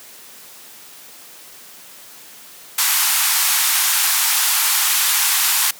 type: band-pass noise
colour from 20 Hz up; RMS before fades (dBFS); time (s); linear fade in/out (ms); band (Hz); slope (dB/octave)
white; -17; 2.78-5.71; 5; 810 to 16000; 48
effects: white hiss -41 dBFS RMS until 5.79 s + high-pass 150 Hz 12 dB/octave